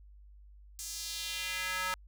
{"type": "tone with high-pass filter sweep", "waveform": "square", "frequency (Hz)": 185, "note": "F#3", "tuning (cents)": 0, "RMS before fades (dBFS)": -37, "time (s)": [0.79, 1.94], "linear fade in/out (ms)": 0, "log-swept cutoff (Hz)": [6900, 1200], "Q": 1.7, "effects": ["added 50 Hz sine -52 dBFS peak until 2.07 s"]}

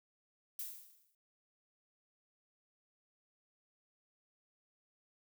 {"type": "noise with exponential decay", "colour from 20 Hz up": "violet", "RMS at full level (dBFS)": -40, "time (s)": [0.59, 1.15], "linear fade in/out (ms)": 2, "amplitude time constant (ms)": 120, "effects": []}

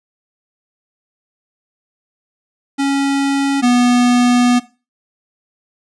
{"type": "tone pair in turn", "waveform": "square", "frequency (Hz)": [277.2, 244.8], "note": ["C#4", "B3"], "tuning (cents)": [0, -15], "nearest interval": "major second", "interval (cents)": 215, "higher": "first", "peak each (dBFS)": [-14, -10], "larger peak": "second", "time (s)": [[2.78, 3.62], [3.62, 4.6]], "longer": "second", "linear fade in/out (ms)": 20, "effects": ["noise-tail reverb RT60 0.3 s tail -17 dB re dry", "resampled to 22050 Hz"]}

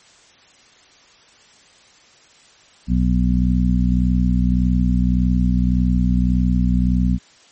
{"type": "harmonic tone", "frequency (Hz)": 61.74, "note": "B1", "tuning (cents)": 0, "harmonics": [1, 2, 3, 4], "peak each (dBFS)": [-17, -23, -18, -22], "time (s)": [2.87, 7.19], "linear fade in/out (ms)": 50, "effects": ["white hiss -50 dBFS RMS until 7.51 s", "MP3 32 kbps"]}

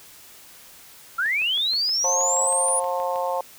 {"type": "linear sweep", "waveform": "sine", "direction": "up", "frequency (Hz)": [1318.5, 9800], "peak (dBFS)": -20, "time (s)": [1.18, 2.8], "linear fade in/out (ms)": 10}
{"type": "click train", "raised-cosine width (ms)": 0.3, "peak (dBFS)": -26, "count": 13, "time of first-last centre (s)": [1.26, 3.159], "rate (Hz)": 6.32}
{"type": "harmonic tone", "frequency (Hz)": 178, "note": "F3", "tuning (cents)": 33, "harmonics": [3, 4, 5, 6], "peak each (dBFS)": [-26, -29, -27, -32], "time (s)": [2.04, 3.41], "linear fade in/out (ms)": 2}
{"effects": ["white hiss -47 dBFS RMS until 3.58 s"]}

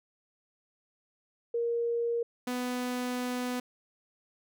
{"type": "tone pair in turn", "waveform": ["sine", "sawtooth"], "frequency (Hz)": [469.2, 248.6], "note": ["A#4", "B3"], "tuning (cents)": [11, 12], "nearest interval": "major seventh", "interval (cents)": 1099, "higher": "first", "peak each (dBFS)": -27, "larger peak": "neither", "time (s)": [[1.54, 2.23], [2.47, 3.6]], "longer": "second", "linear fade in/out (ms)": 5, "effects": []}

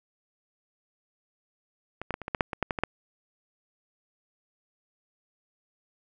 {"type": "clicks", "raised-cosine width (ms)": 0.5, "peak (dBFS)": [-20, -15, -15, -23, -18, -11, -7, -17, -10, -13, -16, -8], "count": 12, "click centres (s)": [2.016, 2.107, 2.141, 2.217, 2.281, 2.348, 2.408, 2.532, 2.627, 2.708, 2.788, 2.836], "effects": []}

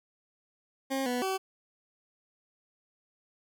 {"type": "tone with pitch steps", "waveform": "20% pulse", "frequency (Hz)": [268.6, 246.7, 381.1], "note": ["C4", "B3", "G4"], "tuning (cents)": [46, -2, -49], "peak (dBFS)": -24, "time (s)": [0.9, 1.38], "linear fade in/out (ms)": 20, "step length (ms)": 160, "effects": []}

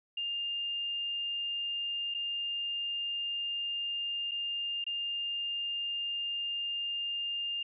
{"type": "tone with dropouts", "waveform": "sine", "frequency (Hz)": 2808, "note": "F7", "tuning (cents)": 9, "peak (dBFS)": -32, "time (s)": [0.17, 7.63], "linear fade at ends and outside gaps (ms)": 5, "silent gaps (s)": [[2.141, 2.146], [4.312, 4.316], [4.842, 4.865]], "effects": []}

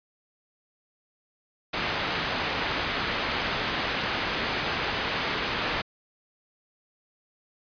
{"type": "low-pass noise", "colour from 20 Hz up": "white", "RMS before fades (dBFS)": -29, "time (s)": [1.73, 5.82], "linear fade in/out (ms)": 10, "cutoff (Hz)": 2800, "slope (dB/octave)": 12, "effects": ["resampled to 11025 Hz"]}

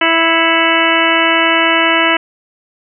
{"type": "harmonic tone with a mistuned harmonic", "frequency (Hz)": 329.6, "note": "E4", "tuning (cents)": 0, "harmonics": [1, 2, 3, 4, 5, 6, 7, 8, 9], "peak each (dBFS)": [-18, -18, -18, -18, -18, -18, -18, -18, -18], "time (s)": [0.01, 2.17], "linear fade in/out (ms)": 5, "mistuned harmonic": 7, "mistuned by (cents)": -65, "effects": []}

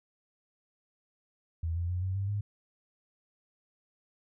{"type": "tone with pitch steps", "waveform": "sine", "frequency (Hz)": [82.41, 86.11, 89.97, 94.01, 98.23, 102.64], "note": ["E2", "F2", "F#2", "F#2", "G2", "G#2"], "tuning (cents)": [0, -24, -48, 28, 4, -20], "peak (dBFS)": -29, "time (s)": [1.63, 2.41], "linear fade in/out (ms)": 5, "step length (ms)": 130, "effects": []}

